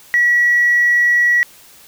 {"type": "tone", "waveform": "sine", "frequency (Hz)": 1930, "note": "B6", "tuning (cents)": -40, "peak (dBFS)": -9, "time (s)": [0.14, 1.43], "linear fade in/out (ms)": 0, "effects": ["tanh soft clip ceiling -5 dBFS", "white hiss -44 dBFS RMS until 1.87 s"]}